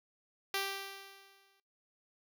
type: tone with exponential decay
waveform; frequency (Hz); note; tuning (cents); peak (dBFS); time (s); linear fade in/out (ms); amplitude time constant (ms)
5% pulse; 392; G4; 0; -20; 0.54-1.6; 2; 230
effects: noise-tail reverb RT60 0.3 s tail -21 dB re dry